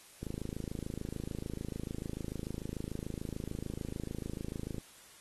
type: click train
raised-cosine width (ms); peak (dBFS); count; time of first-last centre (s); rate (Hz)
3; -25; 123; 0.23-4.782; 26.8
effects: white hiss -57 dBFS RMS until 5.2 s + AAC 32 kbps